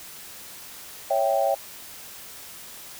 sine chord, C# diminished, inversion none, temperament equal, 554.4 / 659.3 / 784 Hz, C#5 / E5 / G5, 0 / 0 / 0 cents, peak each -24 dBFS, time 1.1-1.55 s, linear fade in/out 10 ms, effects white hiss -42 dBFS RMS until 2.99 s

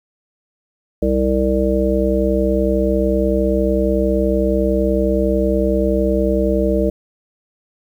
harmonic tone with a mistuned harmonic, 65.41 Hz, C2, in tune, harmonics 1 / 3 / 5 / 7 / 9, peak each -20 / -20 / -20 / -20 / -20 dBFS, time 1.02-6.9 s, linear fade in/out 5 ms, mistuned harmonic 1, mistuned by -83 cents, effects 8-bit

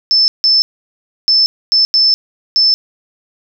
sine tone bursts at uneven times, 5274 Hz, E8, in tune, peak -7 dBFS, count 6, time 0.11-0.28 / 0.44-0.62 / 1.28-1.46 / 1.72-1.85 / 1.94-2.14 / 2.56-2.74 s, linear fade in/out 0 ms, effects none

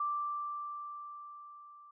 sine tone with level ramp, 1174.7 Hz, D6, in tune, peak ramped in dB -30 to -53 dBFS, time 0-1.91 s, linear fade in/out 5 ms, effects none

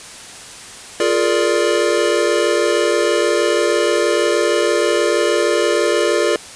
square chord, Bb dominant seventh, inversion second, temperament equal with one note detuned, 349.2 / 419.9 / 466.2 / 587.3 Hz, F4 / Ab4 / Bb4 / D5, 0 / +19 / 0 / 0 cents, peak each -20 dBFS, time 1-6.36 s, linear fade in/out 2 ms, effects white hiss -35 dBFS RMS until 6.55 s + resampled to 22050 Hz

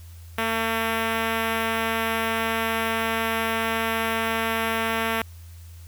5% pulse tone with notch filter, 225.4 Hz, A3, 42 cents sharp, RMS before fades -25 dBFS, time 0.38-5.22 s, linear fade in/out 2 ms, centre 6700 Hz, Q 1.2, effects added 84 Hz sine -40 dBFS peak until 5.87 s + white hiss -54 dBFS RMS until 5.87 s

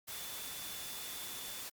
sine tone in noise, 3494 Hz, A7, 13 cents flat, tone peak -50 dBFS, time 0.1-1.63 s, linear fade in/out 20 ms, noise white, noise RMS -44 dBFS, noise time 0.07-1.7 s, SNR -9 dB, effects Opus 48 kbps

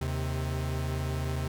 45% pulse tone pair together, 77.78 / 131.45 Hz, D#2 / C3, 0 / +8 cents, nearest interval major sixth, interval 908 cents, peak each -32 / -32 dBFS, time 0.01-1.48 s, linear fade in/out 5 ms, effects none

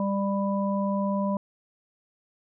harmonic tone, 198.1 Hz, G3, 18 cents sharp, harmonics 1 / 3 / 5, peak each -25 / -30 / -32 dBFS, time 0-1.37 s, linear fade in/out 2 ms, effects none

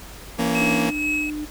sawtooth chord, A# diminished, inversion second, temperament just, 167.82 / 233.1 / 279.7 Hz, E3 / A#3 / C#4, +31 / 0 / +16 cents, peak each -23 / -18 / -22 dBFS, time 0.38-0.91 s, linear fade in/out 20 ms
triangle tone with tremolo, 2566 Hz, E7, 47 cents flat, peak -19 dBFS, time 0.55-1.3 s, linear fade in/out 2 ms, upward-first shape sine, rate 2.2 Hz, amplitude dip 65%
sine tone with pitch glide, 298 to 300.8 Hz, D4 to D4, +25 to +42 cents, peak -26 dBFS, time 0.59-1.46 s, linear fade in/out 20 ms, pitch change +17 cents, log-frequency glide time 0.85-1.21 s
effects added 50 Hz sine -41 dBFS peak until 1.5 s + pink hiss -41 dBFS RMS until 1.5 s

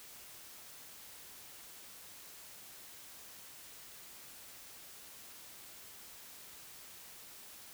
silence, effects white hiss -53 dBFS RMS until 7.73 s

